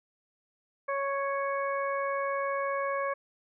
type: harmonic tone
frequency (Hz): 554.4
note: C#5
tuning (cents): 0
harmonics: 1 / 2 / 3 / 4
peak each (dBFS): -31 / -32 / -38 / -41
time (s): 0.88-3.14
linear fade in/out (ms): 10
effects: none